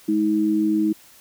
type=tone pair together; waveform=sine; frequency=210.7 / 318.1 Hz; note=G#3 / D#4; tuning=+25 / +38 cents; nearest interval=perfect fifth; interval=713 cents; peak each=-23 / -18 dBFS; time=0.08-0.93 s; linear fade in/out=10 ms; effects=white hiss -50 dBFS RMS until 1.2 s